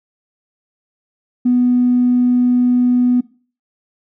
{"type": "tone with tanh clipping", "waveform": "triangle", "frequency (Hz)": 246.9, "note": "B3", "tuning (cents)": 0, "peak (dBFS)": -10, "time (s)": [1.45, 3.21], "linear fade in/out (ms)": 10, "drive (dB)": 4, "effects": ["noise-tail reverb RT60 0.4 s tail -20 dB re dry"]}